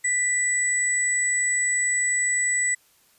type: tone pair together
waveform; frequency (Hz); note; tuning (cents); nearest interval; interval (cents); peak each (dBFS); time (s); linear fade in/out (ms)
sine; 1975.5 / 7893; B6 / B8; 0 / -2; 2 octaves; 2398; -23; 0.04-2.75; 10
effects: white hiss -60 dBFS RMS until 3.18 s + resampled to 32000 Hz